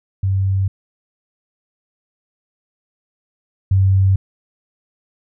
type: tone pair in turn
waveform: sine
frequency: 96.4 / 96.03 Hz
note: G2 / G2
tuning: -28 / -35 cents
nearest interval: unison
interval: 7 cents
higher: first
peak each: -14 / -10 dBFS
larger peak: second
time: 0.23-0.68 / 3.71-4.16 s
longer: neither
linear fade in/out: 5 ms
effects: none